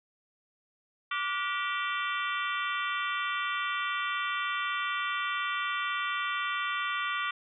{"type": "harmonic tone with a mistuned harmonic", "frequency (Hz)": 388.3, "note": "G4", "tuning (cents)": -16, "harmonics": [3, 4, 5, 6, 7, 8, 9], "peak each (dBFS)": [-33, -35, -37, -39, -40, -41, -42], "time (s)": [1.11, 7.31], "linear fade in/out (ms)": 5, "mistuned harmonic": 4, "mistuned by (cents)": -130, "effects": []}